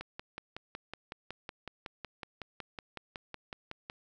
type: click train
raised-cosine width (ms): 0.3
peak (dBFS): -24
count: 22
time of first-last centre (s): 0.01-3.899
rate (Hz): 5.4
effects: none